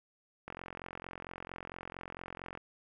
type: click train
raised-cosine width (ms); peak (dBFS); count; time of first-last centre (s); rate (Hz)
0.5; -27; 94; 0.48-2.575; 44.4
effects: none